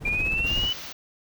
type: noise with tremolo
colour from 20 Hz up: brown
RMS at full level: -29 dBFS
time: 0-0.71 s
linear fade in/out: 50 ms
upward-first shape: sine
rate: 16 Hz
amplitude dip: 55%
type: linear sweep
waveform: sine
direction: up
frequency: 2376 to 3000 Hz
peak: -23 dBFS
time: 0.05-0.73 s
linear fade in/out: 5 ms
type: band-stop noise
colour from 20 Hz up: white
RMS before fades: -38 dBFS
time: 0.46-0.93 s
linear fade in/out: 10 ms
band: 6500 to 16000 Hz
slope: 96 dB/octave
effects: none